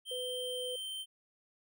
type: tone with pitch glide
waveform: square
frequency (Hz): 3136 to 3113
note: G7 to G7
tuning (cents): 0 to -13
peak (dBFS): -39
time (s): 0.05-1.06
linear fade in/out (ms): 50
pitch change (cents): -13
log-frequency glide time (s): 0.42-0.9
type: tone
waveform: sine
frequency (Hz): 499.9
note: B4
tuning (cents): +21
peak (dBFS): -38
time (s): 0.11-0.76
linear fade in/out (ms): 5
effects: none